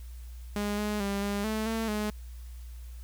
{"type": "tone with pitch steps", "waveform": "sawtooth", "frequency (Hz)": [205.8, 209.5, 199.5, 202.2, 217.8, 224.5, 211], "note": ["G#3", "G#3", "G3", "G#3", "A3", "A3", "G#3"], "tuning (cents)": [-16, 15, 31, -46, -17, 35, 28], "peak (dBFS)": -25, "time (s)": [0.56, 2.1], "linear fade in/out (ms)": 0, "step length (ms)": 220, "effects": ["added 60 Hz sine -40 dBFS peak until 3.03 s", "white hiss -59 dBFS RMS until 3.03 s"]}